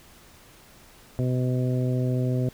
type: harmonic tone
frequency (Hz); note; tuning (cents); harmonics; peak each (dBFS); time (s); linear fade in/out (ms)
126.6; B2; +43; 1 / 2 / 3 / 4 / 5; -23 / -29 / -33 / -35 / -37; 1.19-2.49; 0
effects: pink hiss -52 dBFS RMS until 2.53 s